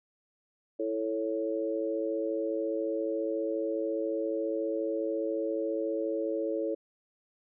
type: chord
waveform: sine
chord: A major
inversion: second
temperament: equal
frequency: 329.6 / 440 / 554.4 Hz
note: E4 / A4 / C#5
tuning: 0 / 0 / 0 cents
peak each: -33 dBFS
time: 0.79-6.75 s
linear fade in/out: 10 ms
effects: none